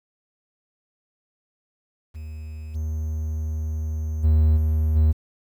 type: tone with level steps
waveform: triangle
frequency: 77.78 Hz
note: D#2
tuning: in tune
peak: -30 / -22 / -12 / -16 / -12 dBFS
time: 2.14-5.13 s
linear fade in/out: 20 ms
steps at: 2.74 / 4.23 / 4.56 / 4.95 s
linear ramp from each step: 20 ms
effects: 9-bit